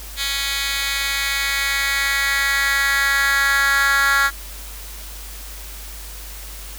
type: tone with high-pass filter sweep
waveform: 10% pulse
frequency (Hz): 277.2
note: C#4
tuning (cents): 0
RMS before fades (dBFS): -19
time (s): 0.16-4.31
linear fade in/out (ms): 50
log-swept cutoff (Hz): 2800 to 1500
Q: 3.2
effects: added 50 Hz sine -34 dBFS peak until 6.78 s + white hiss -37 dBFS RMS until 6.78 s